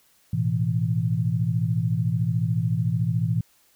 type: chord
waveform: sine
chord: A suspended second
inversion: none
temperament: just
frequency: 110 / 123.75 / 165 Hz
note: A2 / B2 / E3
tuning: 0 / +4 / +2 cents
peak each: -25 dBFS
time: 0.33-3.41 s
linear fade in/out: 5 ms
effects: white hiss -61 dBFS RMS until 3.75 s